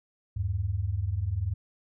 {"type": "tone pair together", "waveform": "sine", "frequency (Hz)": [79.35, 99.9], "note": ["D#2", "G2"], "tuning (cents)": [35, 33], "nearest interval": "major third", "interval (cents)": 398, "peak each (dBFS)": [-31, -28], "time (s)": [0.36, 1.54], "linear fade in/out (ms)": 10, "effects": []}